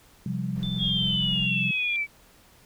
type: chord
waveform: sine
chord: C suspended fourth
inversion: none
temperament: equal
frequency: 130.81 / 174.61 / 196 Hz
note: C3 / F3 / G3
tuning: 0 / 0 / 0 cents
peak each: -31 dBFS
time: 0.26-1.71 s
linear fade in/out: 2 ms
type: noise with tremolo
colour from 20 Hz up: brown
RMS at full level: -39 dBFS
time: 0.55-1.47 s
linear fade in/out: 10 ms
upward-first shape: triangle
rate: 4.3 Hz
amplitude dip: 30%
type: tone with pitch glide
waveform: sine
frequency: 3542 to 3368 Hz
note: A7 to G#7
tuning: +11 to +24 cents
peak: -33 dBFS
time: 0.63-1.96 s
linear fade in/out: 0 ms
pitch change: -87 cents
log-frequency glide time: 1.22-1.41 s
type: linear sweep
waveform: sine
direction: down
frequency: 3322 to 2276 Hz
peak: -24 dBFS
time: 0.78-2.07 s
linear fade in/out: 50 ms
effects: pink hiss -56 dBFS RMS until 2.65 s